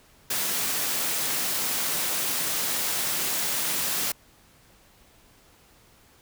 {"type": "high-pass noise", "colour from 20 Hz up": "white", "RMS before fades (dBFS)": -27, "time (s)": [0.3, 4.12], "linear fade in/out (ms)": 5, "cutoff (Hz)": 110, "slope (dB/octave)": 48, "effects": ["pink hiss -57 dBFS RMS until 6.21 s"]}